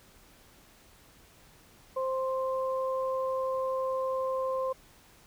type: tone pair together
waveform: sine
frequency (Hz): 524 / 1048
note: C5 / C6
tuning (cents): +2 / +2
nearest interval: octave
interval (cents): 1200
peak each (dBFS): -29 / -34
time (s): 1.96-4.73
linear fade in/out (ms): 10
effects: pink hiss -58 dBFS RMS until 5.26 s